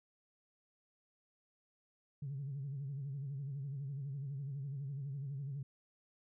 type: tone with vibrato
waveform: sine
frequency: 138.59 Hz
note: C#3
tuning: in tune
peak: -38 dBFS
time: 2.22-5.63 s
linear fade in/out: 5 ms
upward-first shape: sine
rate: 12 Hz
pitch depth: 94 cents each way
effects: tanh soft clip ceiling -35 dBFS